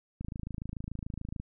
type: click train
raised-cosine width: 5 ms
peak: -25 dBFS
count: 33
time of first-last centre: 0.21-1.4 s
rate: 26.9 Hz
effects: none